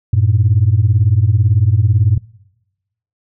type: beating tone pair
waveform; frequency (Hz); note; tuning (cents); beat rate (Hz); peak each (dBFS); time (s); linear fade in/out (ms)
sine; 95.4 / 113.4; G2 / A#2; -47 / -47; 18; -11; 0.13-2.18; 5
effects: noise-tail reverb RT60 1.0 s tail -25 dB re dry + tanh soft clip ceiling -3 dBFS